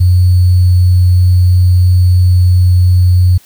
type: tone with sample-and-hold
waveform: sine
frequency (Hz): 90.3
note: F#2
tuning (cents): -42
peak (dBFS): -4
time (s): 0-3.38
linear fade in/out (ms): 10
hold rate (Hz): 4410
effects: white hiss -44 dBFS RMS until 3.45 s